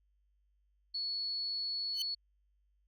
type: tone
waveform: sine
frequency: 4397 Hz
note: C#8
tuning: 15 cents flat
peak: -34 dBFS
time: 0.94-2.15 s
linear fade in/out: 10 ms
type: tone with exponential growth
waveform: 40% pulse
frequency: 3042 Hz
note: F#7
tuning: 47 cents sharp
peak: -31 dBFS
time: 1.92-2.02 s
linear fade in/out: 2 ms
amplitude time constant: 20 ms
effects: added 50 Hz sine -70 dBFS peak until 2.87 s